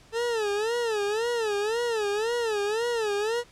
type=tone with vibrato; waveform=40% pulse; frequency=441.1 Hz; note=A4; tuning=4 cents sharp; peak=-24 dBFS; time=0.12-3.44 s; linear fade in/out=50 ms; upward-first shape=sine; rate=1.9 Hz; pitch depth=150 cents each way; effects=pink hiss -55 dBFS RMS until 3.51 s + low-pass 8000 Hz 12 dB/octave